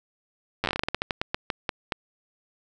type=slowing click train; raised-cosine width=0.3 ms; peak=-9 dBFS; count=19; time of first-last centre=0.64-1.922 s; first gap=9 ms; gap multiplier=1.21; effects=none